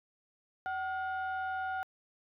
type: tone pair together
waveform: sine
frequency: 757.5 / 1430 Hz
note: F#5 / F6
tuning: +40 / +41 cents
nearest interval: major seventh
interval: 1101 cents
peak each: -33 / -36 dBFS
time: 0.66-1.83 s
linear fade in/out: 0 ms
effects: tanh soft clip ceiling -29 dBFS